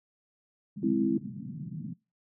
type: band-pass noise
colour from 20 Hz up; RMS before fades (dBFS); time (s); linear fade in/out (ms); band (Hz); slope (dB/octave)
white; -39; 0.76-1.94; 10; 130 to 230; 48
type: chord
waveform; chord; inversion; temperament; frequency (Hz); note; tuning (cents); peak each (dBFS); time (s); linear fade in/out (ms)
sine; Ab augmented; none; equal; 207.7 / 261.6 / 329.6; Ab3 / C4 / E4; 0 / 0 / 0; -28; 0.83-1.18; 5
effects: noise-tail reverb RT60 0.3 s tail -25 dB re dry